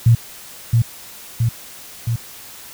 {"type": "tone with echo", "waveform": "sine", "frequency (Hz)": 116.3, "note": "A#2", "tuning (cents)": -4, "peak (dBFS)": -7, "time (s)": [0.06, 0.15], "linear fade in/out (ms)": 5, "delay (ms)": 670, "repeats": 3, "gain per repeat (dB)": -3, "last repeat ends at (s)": 2.16, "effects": ["white hiss -38 dBFS RMS until 2.73 s"]}